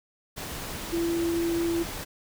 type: tone in noise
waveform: sine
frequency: 337 Hz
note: E4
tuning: 38 cents sharp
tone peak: -24 dBFS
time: 0.92-1.84 s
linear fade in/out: 20 ms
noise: pink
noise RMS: -36 dBFS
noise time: 0.36-2.05 s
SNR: +9 dB
effects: none